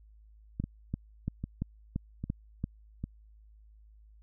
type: two click trains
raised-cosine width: 5 ms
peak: -19 / -22 dBFS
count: 7 / 4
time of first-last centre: 0.6-2.641 / 0.64-3.04 s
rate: 2.94 / 1.25 Hz
effects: added 53 Hz sine -54 dBFS peak until 4.22 s